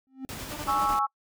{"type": "tone with exponential growth", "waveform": "triangle", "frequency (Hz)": 264.1, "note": "C4", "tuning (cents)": 16, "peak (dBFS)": -28, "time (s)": [0.07, 0.25], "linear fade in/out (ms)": 0, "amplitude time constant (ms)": 39}
{"type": "noise with tremolo", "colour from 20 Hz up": "pink", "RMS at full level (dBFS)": -37, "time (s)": [0.29, 0.99], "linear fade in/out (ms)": 0, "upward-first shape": "square", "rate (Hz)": 10, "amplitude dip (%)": 25}
{"type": "tone bursts", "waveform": "15% pulse", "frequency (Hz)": 297.7, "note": "D4", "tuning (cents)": 24, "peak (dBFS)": -30, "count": 6, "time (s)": [0.51, 0.939], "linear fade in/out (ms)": 5, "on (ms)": 54, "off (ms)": 21}
{"type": "chord", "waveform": "sine", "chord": "C# minor", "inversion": "second", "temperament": "equal", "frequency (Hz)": [830.6, 1108.7, 1318.5], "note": ["G#5", "C#6", "E6"], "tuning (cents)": [0, 0, 0], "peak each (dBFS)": -27, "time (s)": [0.67, 1.07], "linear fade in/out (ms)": 20}
{"effects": ["noise-tail reverb RT60 0.1 s tail -25 dB re dry"]}